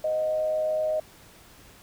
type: tone with frequency modulation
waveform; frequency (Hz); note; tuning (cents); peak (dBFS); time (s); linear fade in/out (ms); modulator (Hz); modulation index
sine; 622.3; D#5; 0; -23; 0.04-1; 5; 108; 0.3
effects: pink hiss -52 dBFS RMS until 1.82 s